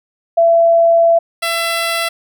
sine / 10% pulse tone pair in turn, 671 / 671 Hz, E5 / E5, +31 / +31 cents, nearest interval unison, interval 0 cents, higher neither, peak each -7 dBFS, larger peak neither, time 0.37-1.19 / 1.42-2.09 s, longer first, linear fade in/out 10 ms, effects none

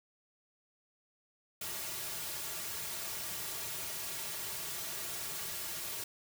white noise with comb filter, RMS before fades -40 dBFS, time 1.61-6.04 s, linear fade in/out 5 ms, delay 3.9 ms, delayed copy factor -0.85, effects none

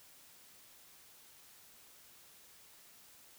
silence, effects white hiss -60 dBFS RMS until 3.38 s

